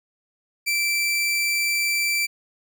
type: tone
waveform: sawtooth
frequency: 2337 Hz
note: D7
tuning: 9 cents flat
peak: -17 dBFS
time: 0.66-2.27 s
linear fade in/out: 20 ms
effects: none